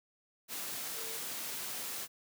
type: tone in noise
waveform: sine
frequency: 451.2 Hz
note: A4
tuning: 44 cents sharp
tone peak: -49 dBFS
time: 0.93-1.2 s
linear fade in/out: 50 ms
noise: white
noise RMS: -40 dBFS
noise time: 0.48-2.08 s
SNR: -12 dB
effects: high-pass 150 Hz 12 dB/octave